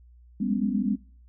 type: tone cluster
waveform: sine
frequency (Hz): 185.5 / 202.6 / 210.6 / 247.9 / 279.1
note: F#3 / G#3 / G#3 / B3 / C#4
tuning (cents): +5 / -43 / +24 / +7 / +12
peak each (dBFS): -35 / -27 / -31 / -28 / -32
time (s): 0.4-0.96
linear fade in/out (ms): 10
effects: noise-tail reverb RT60 0.4 s tail -19 dB re dry + added 60 Hz sine -50 dBFS peak until 1.28 s